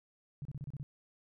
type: tone bursts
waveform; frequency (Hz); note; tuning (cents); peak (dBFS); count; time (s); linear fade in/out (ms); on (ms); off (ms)
sine; 141.4; C#3; +35; -38; 7; 0.42-0.83; 0; 32; 31
effects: none